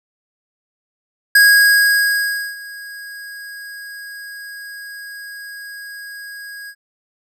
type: tone with ADSR envelope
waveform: square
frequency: 1646 Hz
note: G#6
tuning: 16 cents flat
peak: -7 dBFS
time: 1.35-6.75 s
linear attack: 5 ms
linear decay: 1200 ms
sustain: -24 dB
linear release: 63 ms
effects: none